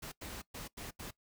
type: noise bursts at uneven times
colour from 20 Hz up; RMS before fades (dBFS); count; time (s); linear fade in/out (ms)
pink; -45; 5; 0.02-0.12 / 0.21-0.42 / 0.54-0.68 / 0.77-0.91 / 0.99-1.11; 10
effects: noise-tail reverb RT60 0.1 s tail -19 dB re dry